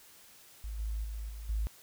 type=tone with level steps; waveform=sine; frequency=53.6 Hz; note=A1; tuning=45 cents flat; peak=-36 / -32 / -36 / -40 / -29 dBFS; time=0.64-1.67 s; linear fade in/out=0 ms; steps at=0.79 / 1.04 / 1.29 / 1.49 s; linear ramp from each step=5 ms; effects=white hiss -57 dBFS RMS until 1.82 s